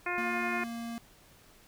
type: harmonic tone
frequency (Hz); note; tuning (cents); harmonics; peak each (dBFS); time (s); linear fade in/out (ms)
354.2; F4; +24; 1 / 2 / 3 / 4 / 5 / 6 / 7; -38 / -38 / -38 / -38 / -38 / -38 / -38; 0.06-0.64; 5
type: tone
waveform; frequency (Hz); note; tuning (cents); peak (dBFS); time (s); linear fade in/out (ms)
square; 232.6; A#3; -4; -37; 0.18-0.98; 0
effects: pink hiss -59 dBFS RMS until 1.67 s